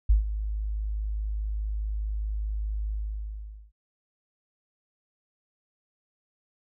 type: tone with ADSR envelope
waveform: sine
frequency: 52.4 Hz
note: G#1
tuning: 16 cents sharp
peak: -14 dBFS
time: 0.09-3.72 s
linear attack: 10 ms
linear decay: 130 ms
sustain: -13 dB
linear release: 810 ms
effects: none